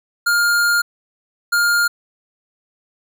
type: tone bursts at uneven times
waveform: square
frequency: 1410 Hz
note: F6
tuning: 16 cents sharp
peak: -14 dBFS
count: 2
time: 0.26-0.82 / 1.52-1.88 s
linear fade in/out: 10 ms
effects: none